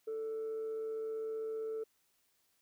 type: tone with amplitude modulation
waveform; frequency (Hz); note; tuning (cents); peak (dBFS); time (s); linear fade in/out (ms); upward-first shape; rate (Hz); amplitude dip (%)
sine; 442.3; A4; +9; -33; 0.07-1.84; 10; sine; 139; 30
effects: tanh soft clip ceiling -34 dBFS + white hiss -75 dBFS RMS until 2.61 s